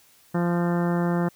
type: harmonic tone with a mistuned harmonic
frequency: 173.3 Hz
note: F3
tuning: 13 cents flat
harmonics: 1 / 2 / 3 / 4 / 5 / 6 / 7 / 8 / 9 / 10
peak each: -22 / -28 / -32 / -34 / -36 / -38 / -39 / -40 / -41 / -42 dBFS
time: 0.34-1.29 s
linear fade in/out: 10 ms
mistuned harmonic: 10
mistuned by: +64 cents
effects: white hiss -57 dBFS RMS until 1.35 s